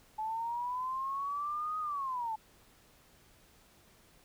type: linear two-way sweep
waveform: sine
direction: up then down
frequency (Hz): 859 to 1257 to 859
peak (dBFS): -33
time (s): 0.18-2.36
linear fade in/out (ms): 10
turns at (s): 1.79
effects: pink hiss -63 dBFS RMS until 4.24 s